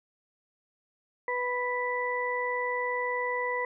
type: harmonic tone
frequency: 493.9 Hz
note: B4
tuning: in tune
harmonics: 1 / 2 / 4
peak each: -32 / -32 / -32 dBFS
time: 1.28-3.65 s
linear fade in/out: 2 ms
effects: none